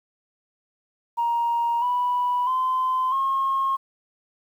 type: tone with pitch steps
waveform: sine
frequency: 939 / 983.4 / 1029.9 / 1078.6 Hz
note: A#5 / B5 / C6 / C#6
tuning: +12 / -8 / -28 / -48 cents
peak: -19 dBFS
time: 1.17-3.77 s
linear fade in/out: 20 ms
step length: 650 ms
effects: tanh soft clip ceiling -16 dBFS + 9-bit